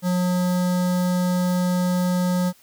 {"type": "tone with notch filter", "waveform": "square", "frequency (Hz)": 180.2, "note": "F#3", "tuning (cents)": -45, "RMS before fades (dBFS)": -21, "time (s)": [0.02, 2.53], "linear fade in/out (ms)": 50, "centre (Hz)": 2500, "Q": 1.1, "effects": ["white hiss -55 dBFS RMS until 2.62 s"]}